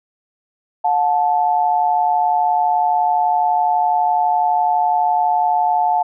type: tone pair together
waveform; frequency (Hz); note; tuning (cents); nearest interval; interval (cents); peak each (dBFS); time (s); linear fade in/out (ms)
sine; 722 / 873.9; F#5 / A5; -43 / -12; minor third; 331; -16; 0.84-6.03; 10
effects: none